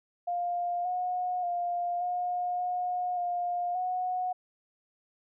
sine tone with pitch steps, 703 / 725 / 702 / 716 / 721 / 707 / 732 Hz, F5 / F#5 / F5 / F5 / F#5 / F5 / F#5, +11 / -35 / +9 / +43 / -45 / +21 / -19 cents, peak -28 dBFS, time 0.27-4.33 s, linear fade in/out 10 ms, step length 580 ms, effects none

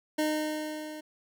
25% pulse tone with level ramp, 306.9 Hz, D#4, 24 cents flat, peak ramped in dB -21 to -36 dBFS, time 0.18-1.01 s, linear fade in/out 10 ms, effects none

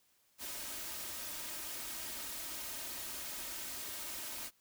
white noise with comb filter, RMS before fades -43 dBFS, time 0.38-4.51 s, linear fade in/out 50 ms, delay 3.2 ms, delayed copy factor +0.5, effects white hiss -72 dBFS RMS until 4.6 s

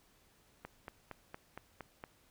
click train, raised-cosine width 0.5 ms, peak -29 dBFS, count 7, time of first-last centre 0.65-2.039 s, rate 4.32 Hz, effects pink hiss -68 dBFS RMS until 2.3 s

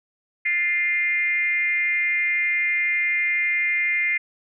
sine tone with frequency modulation, 2096 Hz, C7, 2 cents sharp, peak -19 dBFS, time 0.45-4.18 s, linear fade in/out 10 ms, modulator 334 Hz, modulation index 0.62, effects none

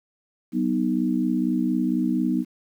sine chord, B major, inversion second, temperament equal with one note detuned, 189.1 / 246.9 / 311.1 Hz, F#3 / B3 / D#4, +38 / 0 / 0 cents, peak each -26 / -23 / -25 dBFS, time 0.52-2.45 s, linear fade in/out 50 ms, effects 9-bit

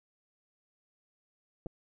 clicks, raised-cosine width 2 ms, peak -27 dBFS, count 2, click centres 1.661 / 1.667 s, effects none

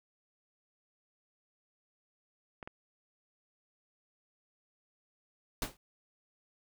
clicks, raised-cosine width 0.5 ms, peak -28 dBFS, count 2, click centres 2.628 / 2.675 s
pink noise with exponential decay, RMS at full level -31 dBFS, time 5.62-5.77 s, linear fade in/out 2 ms, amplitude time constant 32 ms
effects none

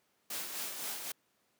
white noise with tremolo, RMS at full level -38 dBFS, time 0.3-1.12 s, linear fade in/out 5 ms, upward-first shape sine, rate 3.9 Hz, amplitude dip 45%, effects pink hiss -74 dBFS RMS until 1.59 s + high-pass 200 Hz 12 dB/octave

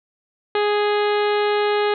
harmonic tone, 415.3 Hz, G#4, in tune, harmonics 1 / 2 / 3 / 4 / 5 / 6 / 7 / 8 / 9 / 10, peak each -18 / -24 / -28 / -30 / -32 / -34 / -35 / -36 / -37 / -38 dBFS, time 0.55-1.94 s, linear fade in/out 2 ms, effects none

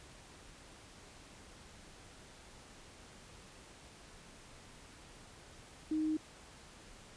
sine tone, 311.1 Hz, D#4, in tune, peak -31 dBFS, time 5.91-6.17 s, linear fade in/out 5 ms, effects pink hiss -56 dBFS RMS until 7.16 s + resampled to 22050 Hz

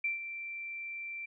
sine tone with ADSR envelope, 2349 Hz, D7, in tune, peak -28 dBFS, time 0.04-1.26 s, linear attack 5 ms, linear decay 140 ms, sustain -10 dB, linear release 10 ms, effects none

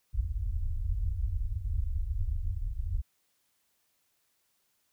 pink low-pass noise, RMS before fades -31 dBFS, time 0.13-3.02 s, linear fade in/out 20 ms, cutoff 100 Hz, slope 96 dB/octave, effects white hiss -74 dBFS RMS until 4.92 s

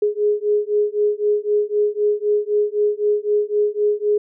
sine beating tone pair, 415.3 / 419.2 Hz, G#4 / G#4, 0 / +16 cents, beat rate 3.9 Hz, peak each -19 dBFS, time 0.02-4.18 s, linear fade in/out 5 ms, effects none

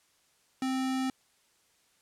square tone, 261.6 Hz, C4, in tune, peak -29 dBFS, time 0.62-1.1 s, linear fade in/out 2 ms, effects white hiss -68 dBFS RMS until 2.01 s + low-pass 10000 Hz 12 dB/octave

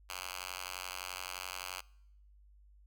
5% pulse tone with high-pass filter, 91.6 Hz, F#2, 17 cents flat, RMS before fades -43 dBFS, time 0.09-1.81 s, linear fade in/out 10 ms, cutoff 1600 Hz, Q 0.82, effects noise-tail reverb RT60 0.8 s tail -25 dB re dry + added 50 Hz sine -58 dBFS peak until 2.86 s

